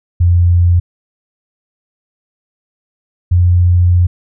sine tone pair in turn, 87.31 / 88.58 Hz, F2 / F2, 0 / +25 cents, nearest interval unison, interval 25 cents, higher second, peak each -6 dBFS, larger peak neither, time 0.2-0.8 / 3.31-4.07 s, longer second, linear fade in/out 10 ms, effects none

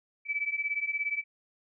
sine beating tone pair, 2293 / 2310 Hz, D7 / D7, -42 / -29 cents, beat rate 17 Hz, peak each -33 / -31 dBFS, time 0.25-1.24 s, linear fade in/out 50 ms, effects none

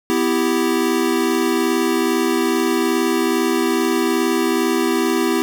square chord, E minor, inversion second, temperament equal with one note detuned, 250.4 / 329.6 / 392 Hz, B3 / E4 / G4, +24 / 0 / 0 cents, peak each -22 / -20 / -21 dBFS, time 0.1-5.42 s, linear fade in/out 0 ms, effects none

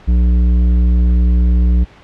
sine tone with tanh clipping, 60.2 Hz, B1, 44 cents flat, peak -10 dBFS, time 0.07-1.85 s, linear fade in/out 20 ms, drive 10 dB, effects pink hiss -42 dBFS RMS until 2.03 s + low-pass 3000 Hz 12 dB/octave

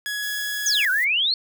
sawtooth tone, 1678 Hz, G#6, 17 cents sharp, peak -22 dBFS, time 0.06-0.85 s, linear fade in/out 0 ms
violet noise, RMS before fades -36 dBFS, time 0.22-1.05 s, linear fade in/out 10 ms
sine exponential two-way sweep, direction down then up, 6860 to 1444 to 4431 Hz, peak -18 dBFS, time 0.66-1.34 s, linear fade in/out 2 ms, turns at 0.9 s
effects none

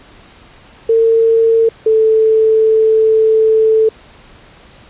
sine tone pair in turn, 453.2 / 440.3 Hz, A#4 / A4, -49 / +1 cents, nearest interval unison, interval 50 cents, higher first, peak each -7 dBFS, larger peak neither, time 0.89-1.69 / 1.86-3.89 s, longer second, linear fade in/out 5 ms, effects pink hiss -42 dBFS RMS until 4.89 s + resampled to 8000 Hz

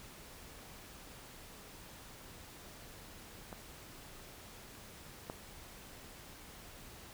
clicks, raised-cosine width 1 ms, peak -30 / -26 dBFS, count 2, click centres 3.528 / 5.299 s, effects pink hiss -53 dBFS RMS until 7.13 s

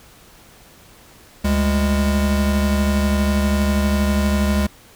square tone pair together, 72.1 / 203.9 Hz, D2 / G#3, -31 / -32 cents, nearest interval octave + tritone, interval 1799 cents, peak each -19 dBFS, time 1.44-4.67 s, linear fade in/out 10 ms, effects pink hiss -47 dBFS RMS until 4.95 s

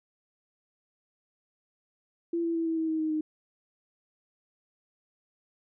sine tone with pitch steps, 338.2 / 333.9 / 329.7 / 325.5 / 321.4 / 317.4 / 313.4 / 309.4 Hz, E4 / E4 / E4 / E4 / E4 / D#4 / D#4 / D#4, +44 / +22 / 0 / -22 / -44 / +35 / +13 / -10 cents, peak -26 dBFS, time 2.33-3.21 s, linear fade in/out 5 ms, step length 110 ms, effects none

